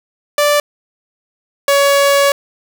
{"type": "tone pair in turn", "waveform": "sawtooth", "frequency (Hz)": [586, 561.9], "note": ["D5", "C#5"], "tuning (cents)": [-4, 23], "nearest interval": "minor second", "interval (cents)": 73, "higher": "first", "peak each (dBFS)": [-6, -5], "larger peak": "second", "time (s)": [[0.38, 0.6], [1.68, 2.32]], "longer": "second", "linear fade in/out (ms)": 2, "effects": []}